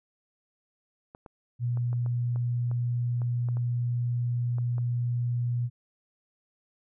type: clicks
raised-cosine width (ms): 1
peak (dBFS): -31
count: 12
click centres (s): 1.149 / 1.262 / 1.773 / 1.93 / 2.062 / 2.36 / 2.714 / 3.218 / 3.487 / 3.57 / 4.584 / 4.782
type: tone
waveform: sine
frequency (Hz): 120.9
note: B2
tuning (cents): -36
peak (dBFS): -25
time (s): 1.59-5.7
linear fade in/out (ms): 50
effects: none